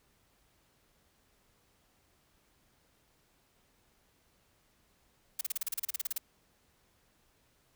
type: noise bursts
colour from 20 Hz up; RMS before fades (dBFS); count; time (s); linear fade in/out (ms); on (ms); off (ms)
blue; -33; 15; 5.39-6.181; 5; 21; 34
effects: pink hiss -70 dBFS RMS until 7.75 s